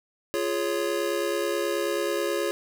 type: chord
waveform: square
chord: Db major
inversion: first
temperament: just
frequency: 346.5 / 415.8 / 554.4 Hz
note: F4 / Ab4 / Db5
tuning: -14 / +2 / 0 cents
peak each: -30 dBFS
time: 0.34-2.51 s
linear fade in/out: 0 ms
effects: none